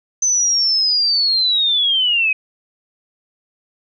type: linear sweep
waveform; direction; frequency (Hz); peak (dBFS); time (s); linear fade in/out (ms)
sine; down; 6160 to 2501; -13; 0.22-2.33; 5
effects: none